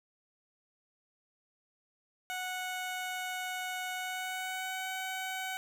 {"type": "tone with pitch glide", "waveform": "15% pulse", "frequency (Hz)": [737, 753.8], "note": ["F#5", "F#5"], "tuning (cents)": [-7, 32], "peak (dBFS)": -29, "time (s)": [2.3, 5.57], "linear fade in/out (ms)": 0, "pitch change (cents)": 39, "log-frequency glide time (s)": [3.94, 4.9], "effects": []}